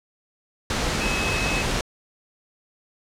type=tone in noise; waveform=sine; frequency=2572 Hz; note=E7; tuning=43 cents flat; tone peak=-27 dBFS; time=1.01-1.62 s; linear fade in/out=2 ms; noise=pink; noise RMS=-24 dBFS; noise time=0.7-1.81 s; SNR=-6 dB; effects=low-pass 7000 Hz 12 dB/octave